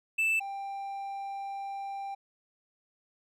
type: tone pair in turn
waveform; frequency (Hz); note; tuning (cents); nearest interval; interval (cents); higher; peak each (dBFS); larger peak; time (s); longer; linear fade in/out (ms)
triangle; 2643 / 790.1; E7 / G5; +4 / +13; octave + major sixth; 2091; first; -23 / -33; first; 0.18-0.4 / 0.4-2.15; second; 10
effects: none